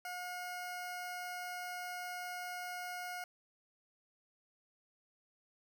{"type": "tone", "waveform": "20% pulse", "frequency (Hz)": 719, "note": "F#5", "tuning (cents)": -50, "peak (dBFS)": -36, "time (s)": [0.05, 3.24], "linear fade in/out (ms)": 2, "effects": []}